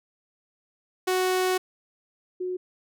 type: tone pair in turn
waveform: sawtooth / sine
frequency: 370 / 365.3 Hz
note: F#4 / F#4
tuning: 0 / -22 cents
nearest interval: unison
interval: 22 cents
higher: first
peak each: -18 / -27 dBFS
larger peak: first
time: 1.07-1.58 / 2.4-2.57 s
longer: first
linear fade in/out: 10 ms
effects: none